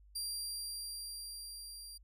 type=tone with level ramp; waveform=25% pulse; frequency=4748 Hz; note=D8; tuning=18 cents sharp; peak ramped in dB=-32 to -43 dBFS; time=0.15-1.98 s; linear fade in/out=10 ms; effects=added 50 Hz sine -58 dBFS peak until 2.03 s